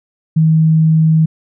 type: tone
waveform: sine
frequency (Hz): 159.1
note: D#3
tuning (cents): +39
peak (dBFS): -7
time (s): 0.36-1.26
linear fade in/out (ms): 10
effects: none